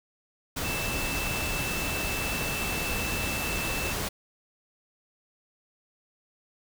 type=tone in noise; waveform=sine; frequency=2651 Hz; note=E7; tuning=9 cents sharp; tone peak=-33 dBFS; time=0.64-3.93 s; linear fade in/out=10 ms; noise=pink; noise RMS=-31 dBFS; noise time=0.56-4.09 s; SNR=-5 dB; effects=none